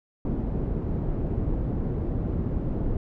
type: low-pass noise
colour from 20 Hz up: pink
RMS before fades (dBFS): -27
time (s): 0.25-2.97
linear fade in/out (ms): 2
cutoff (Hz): 340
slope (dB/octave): 12
effects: none